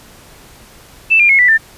sine tone with pitch steps, 2646 / 2399 / 2174 / 1970.8 / 1786.5 Hz, E7 / D7 / C#7 / B6 / A6, +6 / +36 / -34 / -4 / +26 cents, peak -6 dBFS, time 1.1-1.58 s, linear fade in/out 20 ms, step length 96 ms, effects pink hiss -41 dBFS RMS until 1.77 s + resampled to 32000 Hz

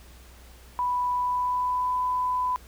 sine tone with pitch glide, 987.8 to 1001 Hz, B5 to B5, 0 to +23 cents, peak -23 dBFS, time 0.79-2.56 s, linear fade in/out 0 ms, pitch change +23 cents, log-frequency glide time 1.11-1.99 s, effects added 61 Hz sine -48 dBFS peak until 2.67 s + pink hiss -53 dBFS RMS until 2.67 s

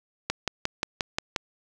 click train, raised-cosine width 0.2 ms, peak -8 dBFS, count 7, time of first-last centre 0.3-1.362 s, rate 5.65 Hz, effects none

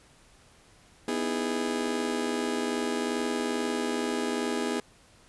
35% pulse chord, E major seventh, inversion second, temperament just, 247.2 / 309 / 329.6 / 412 Hz, B3 / D#4 / E4 / G#4, +2 / -12 / 0 / -14 cents, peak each -30 / -34 / -35 / -30 dBFS, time 1.08-4.8 s, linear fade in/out 2 ms, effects pink hiss -58 dBFS RMS until 5.28 s + resampled to 24000 Hz

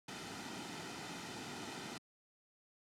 pink noise with comb filter, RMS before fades -45 dBFS, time 0.08-1.98 s, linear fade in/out 5 ms, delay 1.8 ms, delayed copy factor -0.55, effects high-pass 150 Hz 12 dB/octave + low-pass 7000 Hz 12 dB/octave

